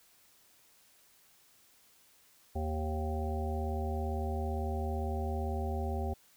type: harmonic tone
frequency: 77.78 Hz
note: D#2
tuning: in tune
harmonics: 1 / 3 / 5 / 7 / 9 / 10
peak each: -33 / -41 / -41 / -44 / -44 / -42 dBFS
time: 2.55-6.14 s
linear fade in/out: 10 ms
effects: white hiss -64 dBFS RMS until 6.36 s